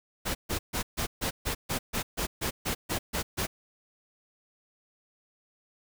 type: noise bursts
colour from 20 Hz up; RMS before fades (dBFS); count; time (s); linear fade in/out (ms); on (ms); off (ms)
pink; -30; 14; 0.25-3.47; 20; 100; 140
effects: none